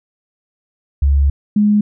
sine tone pair in turn, 70 / 208.4 Hz, C#2 / G#3, +18 / +6 cents, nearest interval octave + perfect fifth, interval 1888 cents, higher second, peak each -9 dBFS, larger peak neither, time 1.02-1.3 / 1.56-1.81 s, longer first, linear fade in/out 5 ms, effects none

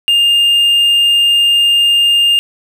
triangle tone with hard clipping, 2812 Hz, F7, 11 cents sharp, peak -8 dBFS, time 0.08-2.39 s, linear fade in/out 0 ms, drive 5 dB, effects none

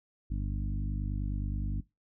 harmonic tone with a mistuned harmonic, 50 Hz, G1, 35 cents sharp, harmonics 1 / 2 / 3 / 4 / 5 / 6, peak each -31 / -37 / -41 / -43 / -45 / -47 dBFS, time 0.3-1.81 s, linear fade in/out 10 ms, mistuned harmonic 1, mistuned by +35 cents, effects noise-tail reverb RT60 0.2 s tail -20 dB re dry

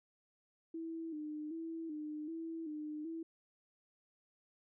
sine tone with vibrato, 315 Hz, D#4, 21 cents sharp, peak -40 dBFS, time 0.74-3.23 s, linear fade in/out 5 ms, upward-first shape square, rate 1.3 Hz, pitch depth 67 cents each way, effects none

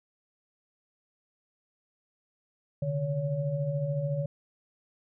sine tone cluster, 134.1 / 147.9 / 564 Hz, C3 / D3 / C#5, +43 / +13 / +30 cents, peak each -36 / -29 / -33 dBFS, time 2.82-4.26 s, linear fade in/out 5 ms, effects none

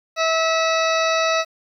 harmonic tone, 649 Hz, E5, 27 cents flat, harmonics 1 / 2 / 3 / 4 / 6 / 7 / 8 / 9, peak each -20 / -22 / -27 / -26 / -27 / -33 / -34 / -33 dBFS, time 0.16-1.45 s, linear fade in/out 50 ms, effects 9-bit

